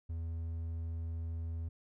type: tone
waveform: triangle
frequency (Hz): 82.41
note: E2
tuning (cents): 0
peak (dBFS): -34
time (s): 0.09-1.69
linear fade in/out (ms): 10
effects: none